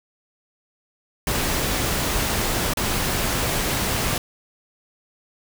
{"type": "noise with dropouts", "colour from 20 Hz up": "pink", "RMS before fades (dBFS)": -23, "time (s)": [1.27, 4.18], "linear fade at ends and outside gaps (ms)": 2, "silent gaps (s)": [2.736, 2.771], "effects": []}